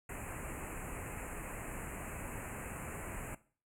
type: band-stop noise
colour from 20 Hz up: pink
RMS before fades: -43 dBFS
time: 0.09-3.35 s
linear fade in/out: 5 ms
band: 2700 to 7100 Hz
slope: 96 dB/octave
effects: noise-tail reverb RT60 0.4 s tail -17 dB re dry + low-pass 11000 Hz 12 dB/octave